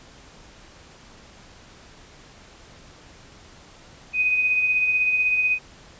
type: tone with tremolo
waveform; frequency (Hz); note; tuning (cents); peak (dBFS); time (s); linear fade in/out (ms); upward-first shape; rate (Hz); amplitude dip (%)
sine; 2500; D#7; +8; -16; 4.13-5.59; 50; triangle; 16; 45
effects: pink hiss -48 dBFS RMS until 5.99 s + resampled to 16000 Hz